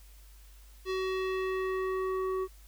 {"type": "tone with low-pass filter sweep", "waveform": "square", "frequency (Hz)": 376.9, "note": "F#4", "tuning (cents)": 32, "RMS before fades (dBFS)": -32, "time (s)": [0.85, 2.48], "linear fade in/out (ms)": 50, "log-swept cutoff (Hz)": [4300, 970], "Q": 1.4, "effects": ["added 50 Hz sine -51 dBFS peak until 2.67 s", "white hiss -61 dBFS RMS until 2.67 s"]}